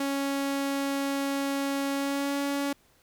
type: tone with pitch glide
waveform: sawtooth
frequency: 277.2 to 281.4 Hz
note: C#4 to C#4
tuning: 0 to +26 cents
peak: -23 dBFS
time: 0-2.73 s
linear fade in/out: 5 ms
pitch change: +26 cents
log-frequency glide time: 1.94-2.35 s
effects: pink hiss -63 dBFS RMS until 3.02 s